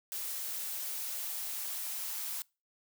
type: noise with high-pass filter sweep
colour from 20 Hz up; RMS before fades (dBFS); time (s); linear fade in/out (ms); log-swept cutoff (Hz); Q
blue; -38; 0.12-2.42; 0; 400 to 860; 1.7
effects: noise-tail reverb RT60 0.3 s tail -25 dB re dry